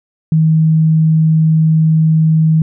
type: tone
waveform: sine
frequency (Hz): 158.8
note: D#3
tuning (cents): +36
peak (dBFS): -7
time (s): 0.32-2.62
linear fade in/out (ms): 2
effects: none